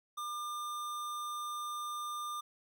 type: tone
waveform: square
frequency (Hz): 1200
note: D6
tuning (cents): +37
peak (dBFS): -38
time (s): 0.17-2.41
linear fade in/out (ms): 10
effects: none